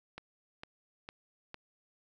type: click train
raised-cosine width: 0.3 ms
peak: -27 dBFS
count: 4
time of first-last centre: 0.18-1.544 s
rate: 2.2 Hz
effects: none